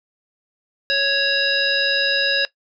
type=harmonic tone; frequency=554.4 Hz; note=C#5; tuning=in tune; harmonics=1 / 3 / 5 / 7 / 9; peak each=-25 / -20 / -23 / -22 / -23 dBFS; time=0.9-2.45 s; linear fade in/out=0 ms; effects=noise-tail reverb RT60 0.1 s tail -18 dB re dry